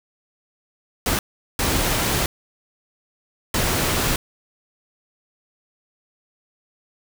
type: noise bursts at uneven times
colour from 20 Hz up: pink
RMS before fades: -21 dBFS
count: 3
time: 1.06-1.19 / 1.59-2.26 / 3.54-4.16 s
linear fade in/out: 2 ms
effects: none